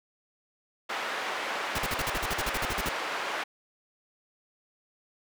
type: band-pass noise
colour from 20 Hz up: white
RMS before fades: -33 dBFS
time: 0.89-3.44 s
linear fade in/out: 10 ms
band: 470 to 1900 Hz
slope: 12 dB/octave
type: noise bursts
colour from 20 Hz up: pink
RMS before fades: -31 dBFS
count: 15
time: 1.75-2.891 s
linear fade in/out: 5 ms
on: 35 ms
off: 44 ms
effects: none